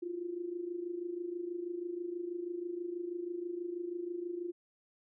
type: tone with amplitude modulation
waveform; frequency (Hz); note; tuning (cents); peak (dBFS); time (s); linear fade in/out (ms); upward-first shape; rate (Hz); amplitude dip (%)
sine; 349.2; F4; 0; -33; 0.02-4.52; 10; sine; 26.2; 70
effects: none